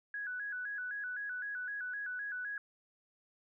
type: tone with vibrato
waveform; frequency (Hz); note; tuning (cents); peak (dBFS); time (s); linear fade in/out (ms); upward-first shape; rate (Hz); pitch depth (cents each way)
sine; 1573; G6; +6; -37; 0.14-2.58; 2; square; 3.9; 96
effects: none